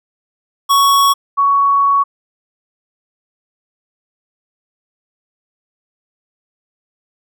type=tone pair in turn; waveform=square / sine; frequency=1114 / 1118.1 Hz; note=C#6 / C#6; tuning=+8 / +15 cents; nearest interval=unison; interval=7 cents; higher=second; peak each=-9 dBFS; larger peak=neither; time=0.69-1.14 / 1.37-2.04 s; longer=second; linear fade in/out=20 ms; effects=none